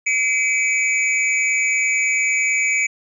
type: tone with amplitude modulation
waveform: square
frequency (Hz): 2292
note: D7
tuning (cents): -43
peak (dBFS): -13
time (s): 0.06-2.87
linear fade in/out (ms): 10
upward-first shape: sine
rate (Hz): 229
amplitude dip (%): 85
effects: resampled to 22050 Hz